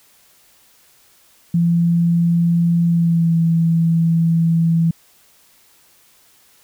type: tone with pitch glide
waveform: sine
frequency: 170 to 165.54 Hz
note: F3 to E3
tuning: -46 to +8 cents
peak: -12 dBFS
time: 1.54-4.91 s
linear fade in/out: 5 ms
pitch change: -46 cents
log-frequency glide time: 2.86-3.36 s
effects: white hiss -53 dBFS RMS until 6.63 s